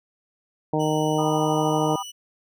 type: harmonic tone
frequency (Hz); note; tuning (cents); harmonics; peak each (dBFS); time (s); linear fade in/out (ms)
154.3; D#3; -14; 1 / 2 / 3 / 4 / 5 / 6; -26 / -25 / -26 / -28 / -29 / -30; 0.73-1.96; 5
type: tone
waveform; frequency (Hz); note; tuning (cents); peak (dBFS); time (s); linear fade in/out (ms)
25% pulse; 2957; F#7; -2; -32; 0.79-2.12; 20
type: chord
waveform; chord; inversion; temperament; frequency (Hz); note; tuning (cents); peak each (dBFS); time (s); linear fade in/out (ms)
sine; G augmented; none; just; 784 / 980 / 1225; G5 / B5 / D#6; 0 / -14 / -27; -32 / -31 / -32; 1.18-2.03; 10
effects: none